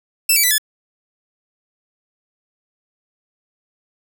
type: tone with pitch steps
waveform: 5% pulse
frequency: 2653 / 2296 / 1987.5 / 1720.3 Hz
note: E7 / D7 / B6 / A6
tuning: +10 / -40 / +10 / -39 cents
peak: -3 dBFS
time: 0.29-0.582 s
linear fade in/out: 5 ms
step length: 73 ms
effects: none